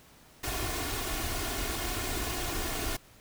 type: noise with comb filter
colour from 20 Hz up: pink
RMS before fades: -33 dBFS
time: 0.43-2.97 s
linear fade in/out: 10 ms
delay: 2.8 ms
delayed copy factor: +0.6
effects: pink hiss -57 dBFS RMS until 3.2 s

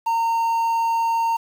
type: tone with quantisation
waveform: triangle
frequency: 917 Hz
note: A#5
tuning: 29 cents flat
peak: -16 dBFS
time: 0.06-1.37 s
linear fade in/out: 10 ms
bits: 7
effects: none

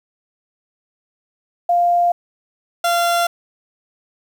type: tone pair in turn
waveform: sine / 30% pulse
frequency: 698.5 / 689.3 Hz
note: F5 / F5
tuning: 0 / -23 cents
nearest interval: unison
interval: 23 cents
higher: first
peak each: -12 dBFS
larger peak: neither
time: 1.69-2.12 / 2.84-3.27 s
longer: neither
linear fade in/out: 5 ms
effects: 8-bit

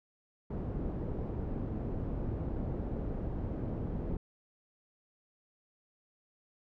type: low-pass noise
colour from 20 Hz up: pink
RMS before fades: -36 dBFS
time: 0.5-4.17 s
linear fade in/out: 5 ms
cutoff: 420 Hz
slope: 12 dB/octave
effects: none

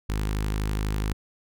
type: tone with notch filter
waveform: sawtooth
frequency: 52.1 Hz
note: G#1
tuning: 6 cents sharp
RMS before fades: -27 dBFS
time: 0.09-1.13 s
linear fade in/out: 5 ms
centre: 620 Hz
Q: 1.7
effects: none

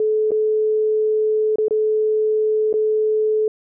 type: tone with dropouts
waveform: sine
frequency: 431.6 Hz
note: A4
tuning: 33 cents flat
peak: -15 dBFS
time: 0-3.48 s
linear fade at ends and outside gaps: 2 ms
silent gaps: 0.308-0.317 / 1.558-1.584 / 1.683-1.708 / 2.728-2.739 s
effects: none

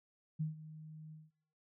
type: tone with ADSR envelope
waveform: sine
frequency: 155.8 Hz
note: D#3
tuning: 3 cents sharp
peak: -32 dBFS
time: 0.39-1.31 s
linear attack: 18 ms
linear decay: 140 ms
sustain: -16 dB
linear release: 190 ms
effects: noise-tail reverb RT60 0.7 s tail -22 dB re dry

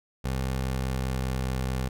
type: tone with pitch glide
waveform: 20% pulse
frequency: 65.41 to 64.51 Hz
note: C2 to C2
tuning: 0 to -24 cents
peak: -22 dBFS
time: 0.24-1.89 s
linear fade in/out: 10 ms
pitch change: -24 cents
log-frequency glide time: 0.43-1.59 s
effects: none

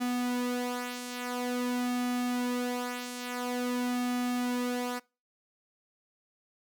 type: tone with flanger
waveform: sawtooth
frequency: 246.5 Hz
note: B3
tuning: 3 cents flat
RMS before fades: -32 dBFS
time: 0-5 s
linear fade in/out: 20 ms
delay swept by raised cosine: 1.9 to 4 ms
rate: 0.48 Hz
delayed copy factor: -0.6
effects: noise-tail reverb RT60 0.3 s tail -24 dB re dry

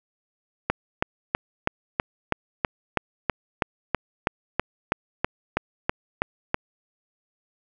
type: click train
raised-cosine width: 0.5 ms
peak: -5 dBFS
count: 19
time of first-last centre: 0.7-6.544 s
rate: 3.08 Hz
effects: none

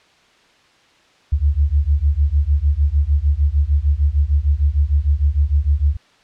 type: beating tone pair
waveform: sine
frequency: 69.3 / 75.9 Hz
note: C#2 / D#2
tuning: 0 / -42 cents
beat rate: 6.6 Hz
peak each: -16 dBFS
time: 1.32-5.97 s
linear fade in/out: 10 ms
effects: white hiss -53 dBFS RMS until 6.23 s + low-pass 4000 Hz 12 dB/octave

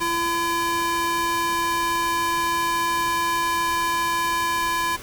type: tone with high-pass filter sweep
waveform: square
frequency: 338.2 Hz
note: E4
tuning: 44 cents sharp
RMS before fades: -23 dBFS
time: 0-4.97 s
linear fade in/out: 20 ms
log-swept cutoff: 710 to 1100 Hz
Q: 1.8
effects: pink hiss -39 dBFS RMS until 5.02 s

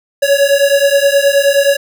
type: beating tone pair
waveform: square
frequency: 556 / 565.5 Hz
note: C#5 / C#5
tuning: +5 / +34 cents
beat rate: 9.5 Hz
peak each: -12 dBFS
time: 0.22-1.77 s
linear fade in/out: 10 ms
effects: none

